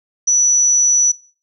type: tone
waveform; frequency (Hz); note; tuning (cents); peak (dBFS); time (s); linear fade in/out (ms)
sine; 5920; F#8; 0; -10; 0.27-1.12; 10
effects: noise-tail reverb RT60 0.4 s tail -21 dB re dry